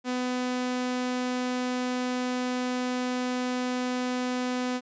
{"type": "tone", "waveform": "sawtooth", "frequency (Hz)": 250.6, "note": "B3", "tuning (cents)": 25, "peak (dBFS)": -23, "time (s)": [0.04, 4.81], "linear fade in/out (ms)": 50, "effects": ["resampled to 16000 Hz", "10-bit"]}